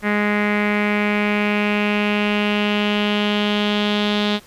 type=tone with low-pass filter sweep; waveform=sawtooth; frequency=207.7 Hz; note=G#3; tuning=in tune; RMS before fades=-19 dBFS; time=0.02-4.4 s; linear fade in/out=50 ms; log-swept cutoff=2000 to 3600 Hz; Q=4.3; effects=pink hiss -47 dBFS RMS until 4.46 s + resampled to 32000 Hz